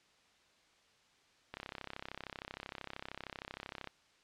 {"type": "click train", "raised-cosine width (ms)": 0.3, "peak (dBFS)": -26, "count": 78, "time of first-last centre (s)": [1.54, 3.873], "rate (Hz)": 33, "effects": ["white hiss -68 dBFS RMS until 4.23 s", "low-pass 5000 Hz 12 dB/octave"]}